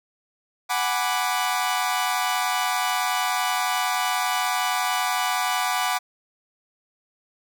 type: chord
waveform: sawtooth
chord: G# half-diminished seventh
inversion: third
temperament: equal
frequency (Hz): 740 / 830.6 / 987.8 / 1174.7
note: F#5 / G#5 / B5 / D6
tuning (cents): 0 / 0 / 0 / 0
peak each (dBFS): -22 / -27 / -24 / -24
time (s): 0.69-5.99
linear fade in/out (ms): 20
effects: none